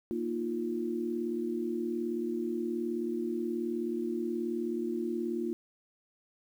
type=chord; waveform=sine; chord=Bb suspended fourth; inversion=none; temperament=just; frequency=233.1 / 310.8 / 349.6 Hz; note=Bb3 / Eb4 / F4; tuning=0 / -2 / +2 cents; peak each=-35 / -38 / -33 dBFS; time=0.11-5.53 s; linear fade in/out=0 ms; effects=10-bit